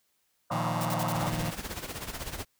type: band-pass noise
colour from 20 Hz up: white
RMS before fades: -34 dBFS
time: 0.5-1.3 s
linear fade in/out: 5 ms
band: 580 to 1200 Hz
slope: 48 dB/octave
type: chord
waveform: sawtooth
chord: Bb suspended fourth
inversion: none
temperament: just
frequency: 116.54 / 155.39 / 174.81 Hz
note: Bb2 / Eb3 / F3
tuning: 0 / -2 / +2 cents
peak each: -30 dBFS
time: 0.51-1.51 s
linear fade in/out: 10 ms
type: noise bursts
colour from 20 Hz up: white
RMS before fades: -37 dBFS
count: 4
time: 0.81-1.122 s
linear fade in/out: 0 ms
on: 39 ms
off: 52 ms
type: noise with tremolo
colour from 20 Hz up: pink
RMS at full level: -35 dBFS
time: 1.14-2.45 s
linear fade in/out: 20 ms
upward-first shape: sine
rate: 16 Hz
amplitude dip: 70%
effects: white hiss -73 dBFS RMS until 2.59 s